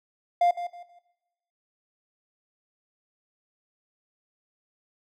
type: tone with echo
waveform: triangle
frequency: 700 Hz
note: F5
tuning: 4 cents sharp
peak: -15 dBFS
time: 0.41-0.51 s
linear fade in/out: 5 ms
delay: 160 ms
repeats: 3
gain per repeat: -11 dB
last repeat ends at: 0.99 s
effects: noise-tail reverb RT60 1.0 s tail -20 dB re dry + tanh soft clip ceiling -11 dBFS